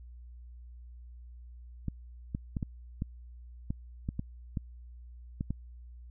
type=clicks; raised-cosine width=5 ms; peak=-20 dBFS; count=11; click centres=1.883 / 2.349 / 2.568 / 2.628 / 3.021 / 3.705 / 4.089 / 4.194 / 4.572 / 5.409 / 5.506 s; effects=added 60 Hz sine -46 dBFS peak until 6.1 s